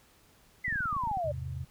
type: exponential sweep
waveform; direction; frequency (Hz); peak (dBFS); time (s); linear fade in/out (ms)
sine; down; 2072 to 570; -29; 0.64-1.32; 10
type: clicks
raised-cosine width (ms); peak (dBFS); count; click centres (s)
5; -28; 11; 0.681 / 0.726 / 0.758 / 0.806 / 0.857 / 0.928 / 0.966 / 1.037 / 1.073 / 1.114 / 1.172
type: chord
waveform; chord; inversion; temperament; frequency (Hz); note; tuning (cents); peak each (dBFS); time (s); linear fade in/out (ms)
sine; E augmented; none; equal; 82.41 / 103.83 / 130.81; E2 / G#2 / B#2; 0 / 0 / 0; -38 / -43 / -37; 1.24-1.65; 10
effects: pink hiss -62 dBFS RMS until 1.7 s